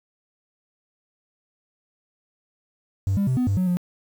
triangle tone with pitch steps, 97.3 / 199.9 / 128.9 / 250 / 99 / 184 / 178.1 Hz, G2 / G3 / C3 / B3 / G2 / F#3 / F3, -12 / +34 / -26 / +21 / +18 / -9 / +34 cents, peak -16 dBFS, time 3.07-3.77 s, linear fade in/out 0 ms, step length 100 ms, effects tanh soft clip ceiling -14 dBFS + 8-bit

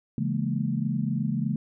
sine chord, A# half-diminished seventh, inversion first, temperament just, 139.85 / 167.82 / 209.8 / 233.1 Hz, C#3 / E3 / G#3 / A#3, +16 / +31 / +18 / 0 cents, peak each -29 / -31 / -29 / -31 dBFS, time 0.18-1.56 s, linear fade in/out 2 ms, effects none

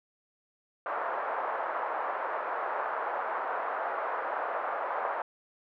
pink band-pass noise, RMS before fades -33 dBFS, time 0.86-5.22 s, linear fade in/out 2 ms, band 590 to 1400 Hz, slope 24 dB/octave, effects none

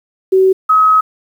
sine tone pair in turn, 379 / 1274.8 Hz, F#4 / D#6, +42 / +42 cents, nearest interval octave + major sixth, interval 2100 cents, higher second, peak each -6 dBFS, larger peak neither, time 0.32-0.53 / 0.69-1.01 s, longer second, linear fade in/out 10 ms, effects 7-bit

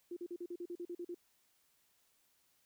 sine tone bursts, 349.2 Hz, F4, in tune, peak -40 dBFS, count 11, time 0.11-1.146 s, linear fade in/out 5 ms, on 56 ms, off 42 ms, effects white hiss -74 dBFS RMS until 2.65 s

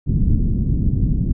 pink low-pass noise, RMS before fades -17 dBFS, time 0.06-1.33 s, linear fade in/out 20 ms, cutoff 230 Hz, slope 24 dB/octave, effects none

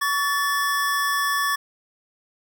square tone pair together, 1129 / 1752 Hz, C#6 / A6, +31 / -8 cents, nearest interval minor sixth, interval 761 cents, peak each -24 / -24 dBFS, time 0.01-1.56 s, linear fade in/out 10 ms, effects none

